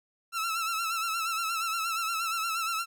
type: tone with vibrato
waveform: sawtooth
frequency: 1333 Hz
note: E6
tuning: 19 cents sharp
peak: -25 dBFS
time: 0.32-2.86 s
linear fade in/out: 50 ms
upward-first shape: sine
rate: 8.5 Hz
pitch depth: 59 cents each way
effects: none